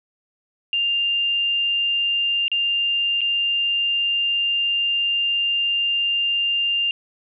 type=tone with dropouts; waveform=sine; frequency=2797 Hz; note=F7; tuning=2 cents sharp; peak=-18 dBFS; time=0.73-6.91 s; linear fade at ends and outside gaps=1 ms; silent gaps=2.481-2.516 / 3.208-3.215 s; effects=none